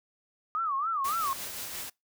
sine tone with vibrato, 1207 Hz, D6, 47 cents sharp, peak -27 dBFS, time 0.55-1.33 s, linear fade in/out 0 ms, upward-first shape sine, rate 3.6 Hz, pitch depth 200 cents each way
white noise with tremolo, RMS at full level -37 dBFS, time 1.04-1.9 s, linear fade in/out 10 ms, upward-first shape sine, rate 5.7 Hz, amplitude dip 30%
effects noise-tail reverb RT60 0.2 s tail -25 dB re dry

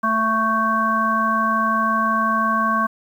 harmonic tone, 221.8 Hz, A3, 14 cents sharp, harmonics 1 / 3 / 5 / 7, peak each -24 / -28 / -18 / -24 dBFS, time 0.03-2.87 s, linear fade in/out 10 ms, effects 8-bit

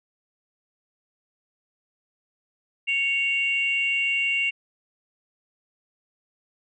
sine tone pair together, 2217 / 2770 Hz, C#7 / F7, 0 / -15 cents, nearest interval major third, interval 385 cents, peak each -25 / -22 dBFS, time 2.87-4.51 s, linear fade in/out 20 ms, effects tanh soft clip ceiling -14 dBFS

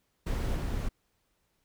brown noise with level steps, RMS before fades -30 / -32 dBFS, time 0.26-0.89 s, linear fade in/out 10 ms, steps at 0.55 s, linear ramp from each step 20 ms, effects pink hiss -75 dBFS RMS until 1.64 s

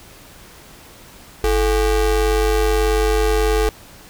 square ring-modulated tone, 192.8 Hz, G3, 28 cents flat, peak -12 dBFS, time 1.44-3.69 s, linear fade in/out 0 ms, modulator 242 Hz, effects pink hiss -43 dBFS RMS until 4.09 s

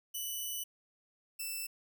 5% pulse tone pair in turn, 2977 / 2652 Hz, F#7 / E7, +10 / +10 cents, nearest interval major second, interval 200 cents, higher first, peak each -28 dBFS, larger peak neither, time 0.14-0.64 / 1.39-1.67 s, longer first, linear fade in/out 10 ms, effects none

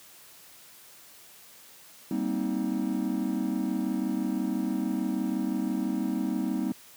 triangle chord, C minor seventh, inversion second, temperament just, 196.22 / 235.5 / 261.6 / 314 Hz, G3 / Bb3 / C4 / Eb4, +2 / +18 / 0 / +16 cents, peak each -30 dBFS, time 2.11-6.72 s, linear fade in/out 2 ms, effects white hiss -52 dBFS RMS until 6.96 s + high-pass 100 Hz 12 dB/octave

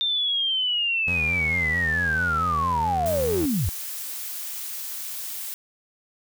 sine linear sweep, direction down, 3620 to 66.9 Hz, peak -21 dBFS, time 0.01-3.69 s, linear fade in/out 0 ms
25% pulse tone with vibrato, 82.9 Hz, E2, 10 cents sharp, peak -25 dBFS, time 1.07-3.46 s, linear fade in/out 10 ms, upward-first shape sine, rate 4.5 Hz, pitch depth 130 cents each way
blue noise, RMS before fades -33 dBFS, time 3.06-5.54 s, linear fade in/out 0 ms
effects none

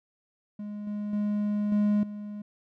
triangle tone with level steps, 207.7 Hz, G#3, in tune, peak -32 / -28 / -23 / -19 / -33 dBFS, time 0.59-2.42 s, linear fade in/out 5 ms, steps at 0.87 / 1.13 / 1.72 / 2.03 s, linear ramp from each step 2 ms, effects none

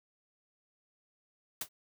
white noise with exponential decay, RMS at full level -30 dBFS, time 1.61-1.69 s, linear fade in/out 5 ms, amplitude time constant 16 ms, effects none

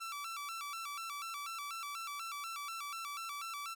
sawtooth tone with vibrato, 1244.5 Hz, D#6, in tune, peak -37 dBFS, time 0-3.75 s, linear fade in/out 20 ms, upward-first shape square, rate 4.1 Hz, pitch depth 130 cents each way, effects none

